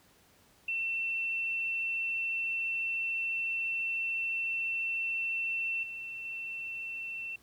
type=tone with level steps; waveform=sine; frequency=2693 Hz; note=E7; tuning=36 cents sharp; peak=-30 / -38 / -36 dBFS; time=0.68-7.36 s; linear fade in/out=5 ms; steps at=5.83 / 6.25 s; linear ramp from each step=2 ms; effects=pink hiss -63 dBFS RMS until 7.42 s + high-pass 60 Hz 12 dB/octave